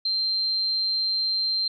sine tone, 4148 Hz, C8, 16 cents flat, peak -22 dBFS, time 0.05-1.68 s, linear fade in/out 5 ms, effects none

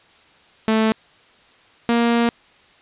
sawtooth tone pair in turn, 220 / 234.8 Hz, A3 / A#3, 0 / +13 cents, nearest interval minor second, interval 113 cents, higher second, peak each -11 dBFS, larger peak neither, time 0.68-0.92 / 1.89-2.29 s, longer second, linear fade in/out 0 ms, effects white hiss -52 dBFS RMS until 2.81 s + resampled to 8000 Hz

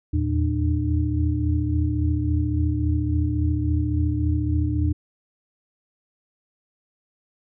sine tone cluster, 80 / 83.6 / 114.3 / 300.2 Hz, D#2 / E2 / A#2 / D4, +49 / +25 / -34 / +38 cents, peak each -22 / -30 / -25 / -26 dBFS, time 0.13-4.93 s, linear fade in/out 10 ms, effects none

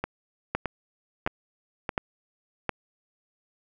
two click trains, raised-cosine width 0.5 ms, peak -10 / -13 dBFS, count 4 / 4, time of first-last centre 0.55-2.693 / 0.04-1.892 s, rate 1.4 / 1.62 Hz, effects none

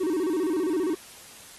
triangle tone with vibrato, 340.5 Hz, F4, 44 cents flat, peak -21 dBFS, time 0-0.95 s, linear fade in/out 10 ms, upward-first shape square, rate 15 Hz, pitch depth 160 cents each way, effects white hiss -47 dBFS RMS until 1.58 s + AAC 32 kbps

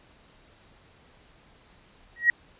sine tone with exponential growth, 1900 Hz, A#6, 33 cents sharp, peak -12 dBFS, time 2.16-2.3 s, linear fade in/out 2 ms, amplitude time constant 30 ms, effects pink hiss -57 dBFS RMS until 2.59 s + resampled to 8000 Hz

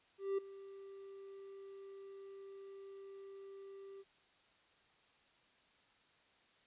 triangle tone with ADSR envelope, 392 Hz, G4, in tune, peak -30 dBFS, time 0.18-4.04 s, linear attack 200 ms, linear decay 9 ms, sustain -18 dB, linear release 37 ms, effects white hiss -70 dBFS RMS until 6.66 s + resampled to 8000 Hz

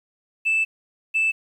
sine tone pair in turn, 2637 / 2637 Hz, E7 / E7, 0 / 0 cents, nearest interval unison, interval 0 cents, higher neither, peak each -16 dBFS, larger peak neither, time 0.45-0.65 / 1.14-1.32 s, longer first, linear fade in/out 20 ms, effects tanh soft clip ceiling -15 dBFS + 9-bit

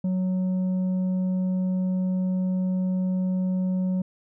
sine tone with tanh clipping, 185 Hz, F#3, in tune, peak -23 dBFS, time 0.04-4.02 s, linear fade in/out 5 ms, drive 5 dB, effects none

